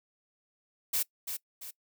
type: noise with echo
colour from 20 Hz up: blue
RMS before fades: -29 dBFS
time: 0.93-1.03 s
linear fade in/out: 10 ms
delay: 340 ms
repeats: 2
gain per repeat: -7 dB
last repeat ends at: 1.71 s
effects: noise-tail reverb RT60 0.1 s tail -22 dB re dry